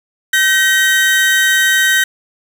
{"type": "tone pair together", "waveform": "35% pulse", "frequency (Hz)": [1541, 1888.3], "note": ["G6", "A#6"], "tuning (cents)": [-30, 22], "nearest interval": "major third", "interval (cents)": 352, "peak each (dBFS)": -11, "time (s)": [0.33, 2.04], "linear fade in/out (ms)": 5, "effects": []}